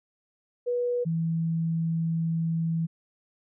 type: tone pair in turn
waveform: sine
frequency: 487.2 / 164.19 Hz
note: B4 / E3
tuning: -24 / -7 cents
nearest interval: octave + perfect fifth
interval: 1883 cents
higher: first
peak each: -24 dBFS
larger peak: neither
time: 0.66-1.05 / 1.05-2.87 s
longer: second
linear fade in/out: 20 ms
effects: none